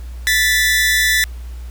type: tone pair together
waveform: sawtooth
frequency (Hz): 1755 / 1975.5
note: A6 / B6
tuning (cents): -5 / 0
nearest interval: major second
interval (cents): 205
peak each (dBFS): -12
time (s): 0.27-1.24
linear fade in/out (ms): 0
effects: added 60 Hz sine -27 dBFS peak until 1.7 s + pink hiss -47 dBFS RMS until 1.7 s